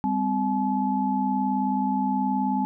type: tone cluster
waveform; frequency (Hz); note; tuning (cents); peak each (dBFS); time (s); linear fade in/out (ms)
sine; 199 / 257.9 / 858; G3 / C4 / A5; +26 / -25 / -44; -26; 0.04-2.65; 0
effects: none